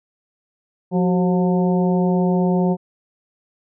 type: harmonic tone with a mistuned harmonic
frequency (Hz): 179.2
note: F3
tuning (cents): +45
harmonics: 1 / 2 / 3 / 4 / 5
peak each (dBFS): -16 / -22 / -26 / -28 / -30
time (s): 0.91-2.77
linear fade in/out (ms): 50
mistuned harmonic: 2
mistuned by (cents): +70
effects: none